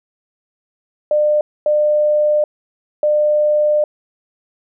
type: tone bursts at uneven times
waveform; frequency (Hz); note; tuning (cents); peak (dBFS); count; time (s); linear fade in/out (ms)
sine; 600; D5; +37; -11; 3; 1.11-1.41 / 1.66-2.44 / 3.03-3.84; 2
effects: none